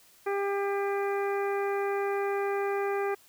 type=harmonic tone; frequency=399.3 Hz; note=G4; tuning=32 cents sharp; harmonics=1 / 2 / 3 / 4 / 5 / 6; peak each=-28 / -34 / -38 / -40 / -42 / -44 dBFS; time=0.26-3.15 s; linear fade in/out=10 ms; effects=white hiss -59 dBFS RMS until 3.28 s